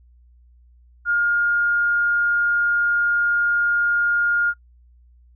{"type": "tone", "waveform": "sine", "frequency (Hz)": 1417, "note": "F6", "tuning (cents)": 25, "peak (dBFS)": -16, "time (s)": [1.05, 4.54], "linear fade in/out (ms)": 50, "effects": ["noise-tail reverb RT60 0.1 s tail -25 dB re dry", "added 60 Hz sine -49 dBFS peak until 5.35 s"]}